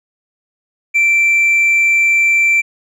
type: tone with hard clipping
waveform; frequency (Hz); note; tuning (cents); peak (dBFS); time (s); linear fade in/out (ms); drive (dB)
triangle; 2344; D7; -4; -8; 0.94-2.62; 20; 1
effects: none